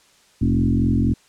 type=tone with frequency modulation; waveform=sine; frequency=170 Hz; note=F3; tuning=46 cents flat; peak=-15 dBFS; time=0.41-1.14 s; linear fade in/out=10 ms; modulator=43.9 Hz; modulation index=2.8; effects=white hiss -55 dBFS RMS until 1.28 s + low-pass 8000 Hz 12 dB/octave